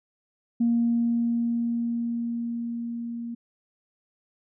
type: tone with level ramp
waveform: sine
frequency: 234.5 Hz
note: A#3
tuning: 11 cents sharp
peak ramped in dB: -18 to -31 dBFS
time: 0.6-3.35 s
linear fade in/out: 10 ms
effects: tanh soft clip ceiling -14 dBFS